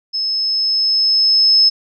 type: tone with level ramp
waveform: sine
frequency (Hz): 5200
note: E8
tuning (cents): -24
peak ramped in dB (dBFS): -17 to -7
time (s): 0.13-1.7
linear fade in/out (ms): 20
effects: none